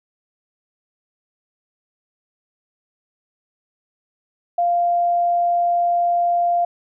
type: tone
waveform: sine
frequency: 696 Hz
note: F5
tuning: 6 cents flat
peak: -15 dBFS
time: 4.58-6.65 s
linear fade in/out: 5 ms
effects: none